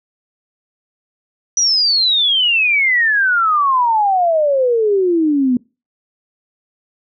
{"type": "exponential sweep", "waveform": "sine", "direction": "down", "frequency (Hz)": [5930, 241.8], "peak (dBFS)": -11, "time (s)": [1.57, 5.57], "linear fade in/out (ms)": 2, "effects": ["noise-tail reverb RT60 0.3 s tail -24 dB re dry"]}